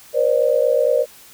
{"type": "tone cluster", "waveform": "sine", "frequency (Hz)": [485.6, 534, 599], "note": ["B4", "C5", "D5"], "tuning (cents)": [-29, 35, 34], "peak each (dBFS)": -18, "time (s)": [0.13, 1.06], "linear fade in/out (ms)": 50, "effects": ["white hiss -45 dBFS RMS until 1.33 s"]}